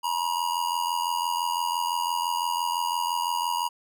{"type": "tone with amplitude modulation", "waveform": "square", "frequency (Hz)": 957, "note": "A#5", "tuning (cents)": 45, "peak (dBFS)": -22, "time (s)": [0.03, 3.69], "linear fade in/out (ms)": 20, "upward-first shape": "sine", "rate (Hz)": 85.9, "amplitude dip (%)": 80, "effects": []}